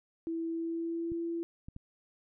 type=tone with pitch glide; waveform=sine; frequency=329.6 to 336.3 Hz; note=E4 to E4; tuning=0 to +35 cents; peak=-32 dBFS; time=0.27-1.43 s; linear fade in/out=0 ms; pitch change=+35 cents; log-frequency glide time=0.49-1.2 s
type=clicks; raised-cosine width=5 ms; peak=-32 dBFS; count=3; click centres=1.119 / 1.685 / 1.764 s
effects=none